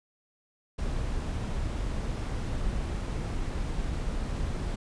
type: noise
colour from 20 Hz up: brown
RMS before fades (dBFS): -31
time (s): 0.78-4.76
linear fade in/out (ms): 10
effects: resampled to 22050 Hz